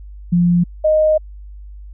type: tone pair in turn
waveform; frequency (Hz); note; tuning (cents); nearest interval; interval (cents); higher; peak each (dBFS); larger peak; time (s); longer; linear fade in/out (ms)
sine; 174.61 / 620.1; F3 / D#5; 0 / -6; octave + minor seventh; 2194; second; -10; neither; 0.32-0.64 / 0.84-1.18; second; 10
effects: added 50 Hz sine -32 dBFS peak until 1.93 s